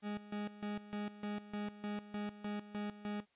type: tone with tremolo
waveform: 40% pulse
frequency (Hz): 207.2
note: G#3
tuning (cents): -4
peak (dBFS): -37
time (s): 0.02-3.26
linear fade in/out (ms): 50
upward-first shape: square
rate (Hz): 3.3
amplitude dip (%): 80
effects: white hiss -75 dBFS RMS until 3.35 s + resampled to 8000 Hz